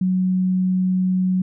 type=tone; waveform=sine; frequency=185 Hz; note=F#3; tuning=in tune; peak=-16 dBFS; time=0.01-1.42 s; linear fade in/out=5 ms; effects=none